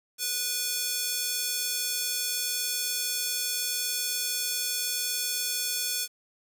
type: tone with high-pass filter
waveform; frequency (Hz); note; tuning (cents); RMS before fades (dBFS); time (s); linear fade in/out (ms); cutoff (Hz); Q
square; 490.4; B4; -12; -30; 0.18-6.08; 50; 4700; 0.83
effects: 8-bit